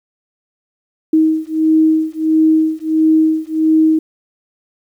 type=beating tone pair; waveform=sine; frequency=315.3 / 316.8 Hz; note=D#4 / D#4; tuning=+23 / +31 cents; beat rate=1.5 Hz; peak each=-13 dBFS; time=1.13-3.99 s; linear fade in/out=5 ms; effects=8-bit